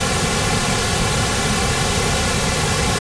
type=noise with comb filter; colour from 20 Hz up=pink; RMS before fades=-18 dBFS; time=0-2.99 s; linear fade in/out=10 ms; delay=3.2 ms; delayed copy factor=-0.7; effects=resampled to 22050 Hz